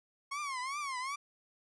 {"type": "tone with vibrato", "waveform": "30% pulse", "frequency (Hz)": 1089, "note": "C#6", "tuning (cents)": -31, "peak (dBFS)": -33, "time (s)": [0.31, 1.16], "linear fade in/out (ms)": 10, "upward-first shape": "triangle", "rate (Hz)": 2.6, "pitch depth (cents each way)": 180, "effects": ["resampled to 22050 Hz"]}